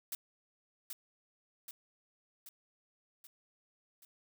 blue noise with echo, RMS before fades -39 dBFS, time 0.12-0.15 s, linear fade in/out 2 ms, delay 780 ms, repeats 5, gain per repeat -4 dB, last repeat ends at 4.05 s, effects none

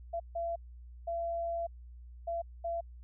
sine tone bursts at uneven times, 677 Hz, E5, 46 cents sharp, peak -32 dBFS, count 5, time 0.13-0.2 / 0.35-0.56 / 1.07-1.67 / 2.27-2.42 / 2.64-2.81 s, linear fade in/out 10 ms, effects added 60 Hz sine -47 dBFS peak until 3.03 s

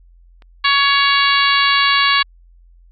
clicks, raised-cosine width 0.3 ms, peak -29 / -22 dBFS, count 2, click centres 0.422 / 0.717 s
harmonic tone, 560 Hz, C#5, 18 cents sharp, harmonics 2 / 3 / 4 / 5 / 6 / 7 / 8, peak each -16 / -18 / -19 / -20 / -21 / -21 / -22 dBFS, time 0.64-2.23 s, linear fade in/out 10 ms
effects added 43 Hz sine -44 dBFS peak until 2.91 s

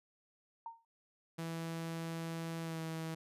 sine tone with exponential decay, 918 Hz, A#5, 27 cents flat, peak -39 dBFS, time 0.66-0.85 s, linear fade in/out 2 ms, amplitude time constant 41 ms
sawtooth tone with pitch glide, 164.81 to 161.7 Hz, E3 to E3, 0 to -33 cents, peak -35 dBFS, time 1.38-3.15 s, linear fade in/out 10 ms, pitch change -33 cents, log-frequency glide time 2.62-2.8 s
effects resampled to 32000 Hz

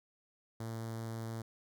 sawtooth tone with notch filter, 113.3 Hz, A#2, 49 cents flat, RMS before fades -41 dBFS, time 0.6-1.42 s, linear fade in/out 5 ms, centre 2600 Hz, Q 1.2, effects none

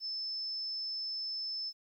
sine tone, 5260 Hz, E8, 5 cents flat, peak -35 dBFS, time 0-1.73 s, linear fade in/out 50 ms, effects 12-bit

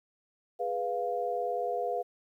sine chord, F diminished, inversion first, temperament equal, 415.3 / 493.9 / 698.5 Hz, Ab4 / Cb5 / F5, 0 / 0 / 0 cents, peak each -36 / -33 / -32 dBFS, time 0.59-2.03 s, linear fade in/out 20 ms, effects 11-bit

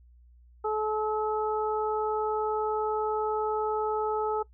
harmonic tone, 430 Hz, A4, 40 cents flat, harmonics 1 / 2 / 3, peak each -28 / -31 / -34 dBFS, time 0.64-4.43 s, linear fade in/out 10 ms, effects noise-tail reverb RT60 0.1 s tail -20 dB re dry + added 60 Hz sine -53 dBFS peak until 4.53 s

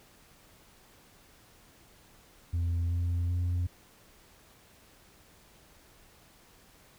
sine tone with pitch steps, 85.4 / 86.79 / 88.21 Hz, F2 / F2 / F2, -38 / -10 / +18 cents, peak -24 dBFS, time 2.53-3.67 s, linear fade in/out 10 ms, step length 380 ms, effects tanh soft clip ceiling -26 dBFS + pink hiss -59 dBFS RMS until 6.98 s

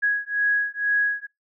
sine beating tone pair, 1661.2 / 1663.3 Hz, G#6 / G#6, 0 / +2 cents, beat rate 2.1 Hz, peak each -23 / -23 dBFS, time 0.02-1.27 s, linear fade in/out 20 ms, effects noise-tail reverb RT60 0.2 s tail -25 dB re dry

